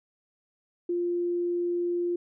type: tone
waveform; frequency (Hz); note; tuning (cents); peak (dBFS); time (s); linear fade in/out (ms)
sine; 349.2; F4; 0; -25; 0.89-2.16; 5
effects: none